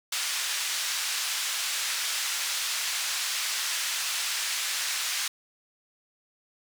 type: band-pass noise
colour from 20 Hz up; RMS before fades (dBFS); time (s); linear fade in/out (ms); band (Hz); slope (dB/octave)
white; -30; 0.12-5.28; 5; 1400 to 6900; 12
effects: none